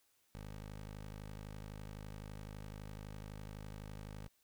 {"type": "tone", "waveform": "15% pulse", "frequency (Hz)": 51.9, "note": "G#1", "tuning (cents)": 0, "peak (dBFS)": -40, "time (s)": [0.35, 4.28], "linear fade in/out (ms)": 0, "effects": ["white hiss -75 dBFS RMS until 4.43 s"]}